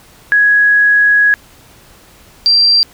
sine tone pair in turn, 1668 / 4718 Hz, G#6 / D8, +7 / +7 cents, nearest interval octave + tritone, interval 1800 cents, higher second, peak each -6 dBFS, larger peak neither, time 0.32-1.34 / 2.46-2.83 s, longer first, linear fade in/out 0 ms, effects pink hiss -43 dBFS RMS until 2.93 s

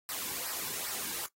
white noise with flanger, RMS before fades -37 dBFS, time 0.09-1.26 s, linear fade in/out 0 ms, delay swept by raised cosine 0.29 to 1.59 ms, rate 2.5 Hz, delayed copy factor -0.65, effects noise-tail reverb RT60 0.1 s tail -17 dB re dry + AAC 48 kbps

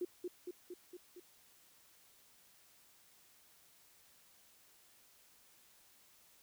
sine tone with echo, 356.9 Hz, F4, 38 cents sharp, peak -35 dBFS, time 0.01-0.05 s, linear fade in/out 5 ms, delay 230 ms, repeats 5, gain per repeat -3 dB, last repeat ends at 1.2 s, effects white hiss -66 dBFS RMS until 6.42 s

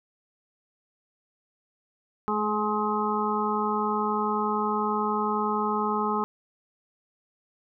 harmonic tone with a mistuned harmonic, 211 Hz, G#3, 28 cents sharp, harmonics 1 / 2 / 4 / 5 / 6, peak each -30 / -30 / -30 / -30 / -30 dBFS, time 2.28-6.24 s, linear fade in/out 0 ms, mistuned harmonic 1, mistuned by +18 cents, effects none

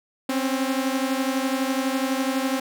sawtooth beating tone pair, 261.6 / 273.6 Hz, C4 / C#4, 0 / -23 cents, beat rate 12 Hz, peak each -20 / -23 dBFS, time 0.29-2.6 s, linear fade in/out 5 ms, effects none

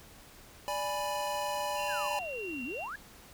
square chord, G# diminished, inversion second, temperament equal, 587.3 / 830.6 / 987.8 Hz, D5 / G#5 / B5, 0 / 0 / 0 cents, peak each -37 dBFS, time 0.68-2.19 s, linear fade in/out 0 ms
sine tone, 2751 Hz, F7, 27 cents flat, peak -39 dBFS, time 1.75-2.89 s, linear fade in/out 50 ms
sine exponential two-way sweep, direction down then up, 1760 to 233.1 to 1760 Hz, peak -37 dBFS, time 1.88-2.96 s, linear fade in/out 5 ms, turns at 2.64 s
effects pink hiss -54 dBFS RMS until 3.33 s

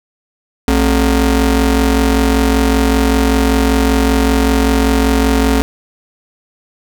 30% pulse ring-modulated tone, 164.81 Hz, E3, in tune, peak -4 dBFS, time 0.68-5.62 s, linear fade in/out 0 ms, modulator 105 Hz, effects none

